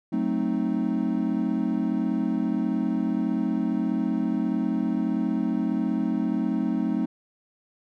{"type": "chord", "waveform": "triangle", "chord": "F# diminished seventh", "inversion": "none", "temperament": "equal", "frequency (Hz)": [185, 220, 261.6, 311.1], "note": ["F#3", "A3", "C4", "Eb4"], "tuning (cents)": [0, 0, 0, 0], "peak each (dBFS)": [-28, -25, -26, -27], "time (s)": [0.12, 7.06], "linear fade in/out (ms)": 10, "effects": []}